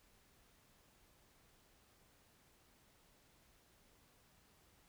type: silence
effects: pink hiss -70 dBFS RMS until 4.88 s